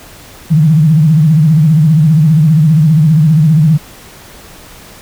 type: tone with vibrato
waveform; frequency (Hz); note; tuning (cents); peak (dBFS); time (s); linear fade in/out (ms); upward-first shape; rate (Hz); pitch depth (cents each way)
sine; 155.56; D#3; 0; -4; 0.5-3.78; 20; sine; 15; 120
effects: pink hiss -35 dBFS RMS until 5.01 s